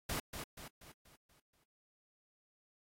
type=noise with echo; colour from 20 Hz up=pink; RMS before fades=-39 dBFS; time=0.09-0.2 s; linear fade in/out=5 ms; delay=240 ms; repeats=6; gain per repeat=-6 dB; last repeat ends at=1.64 s; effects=AAC 48 kbps